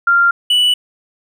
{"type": "tone pair in turn", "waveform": ["sine", "triangle"], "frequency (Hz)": [1390, 2959], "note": ["F6", "F#7"], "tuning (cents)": [-9, -1], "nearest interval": "octave + minor second", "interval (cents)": 1308, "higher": "second", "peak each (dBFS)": -8, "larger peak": "neither", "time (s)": [[0.07, 0.31], [0.5, 0.74]], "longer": "neither", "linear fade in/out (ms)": 5, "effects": []}